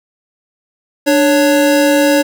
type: tone pair together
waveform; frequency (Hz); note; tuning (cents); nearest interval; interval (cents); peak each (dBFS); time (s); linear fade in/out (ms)
square; 295.1 / 557.1; D4 / C#5; +8 / +9; major seventh; 1101; -12; 1.06-2.23; 20
effects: none